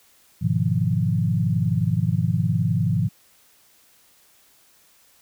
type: chord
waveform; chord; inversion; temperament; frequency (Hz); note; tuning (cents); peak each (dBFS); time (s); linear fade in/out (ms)
sine; F half-diminished seventh; first; equal; 103.83 / 123.47 / 155.56 / 174.61; Ab2 / Cb3 / Eb3 / F3; 0 / 0 / 0 / 0; -24; 0.41-3.09; 20
effects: white hiss -57 dBFS RMS until 5.21 s